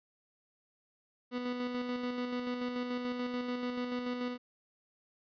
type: tone with tremolo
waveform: 30% pulse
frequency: 246.9 Hz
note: B3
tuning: in tune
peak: -30 dBFS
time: 1.31-4.38 s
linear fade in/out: 50 ms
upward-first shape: square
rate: 6.9 Hz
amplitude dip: 35%
effects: resampled to 11025 Hz